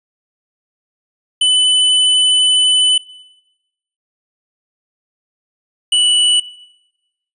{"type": "tone pair in turn", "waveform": "square", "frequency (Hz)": [3004, 2959], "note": ["F#7", "F#7"], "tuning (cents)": [26, -1], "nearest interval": "unison", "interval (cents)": 27, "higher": "first", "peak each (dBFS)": -10, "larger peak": "neither", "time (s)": [[1.41, 2.98], [5.92, 6.4]], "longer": "first", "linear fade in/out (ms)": 5, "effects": ["noise-tail reverb RT60 1.0 s tail -20 dB re dry", "resampled to 24000 Hz"]}